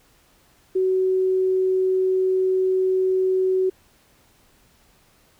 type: tone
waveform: sine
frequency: 374.9 Hz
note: F#4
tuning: 23 cents sharp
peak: -17 dBFS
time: 0.75-3.7 s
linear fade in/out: 10 ms
effects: pink hiss -58 dBFS RMS until 5.39 s